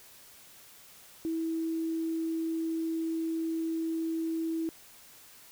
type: tone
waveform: sine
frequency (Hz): 325.7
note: E4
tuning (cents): -21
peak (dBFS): -29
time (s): 1.25-4.69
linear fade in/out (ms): 0
effects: white hiss -54 dBFS RMS until 5.51 s